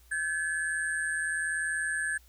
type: tone cluster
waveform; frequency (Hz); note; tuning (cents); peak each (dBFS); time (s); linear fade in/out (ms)
sine; 1549 / 1710 / 8610; G6 / A6 / C9; -21 / -50 / +49; -34 / -30 / -38; 0.11-2.18; 10
effects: added 60 Hz sine -56 dBFS peak until 2.28 s + white hiss -63 dBFS RMS until 2.28 s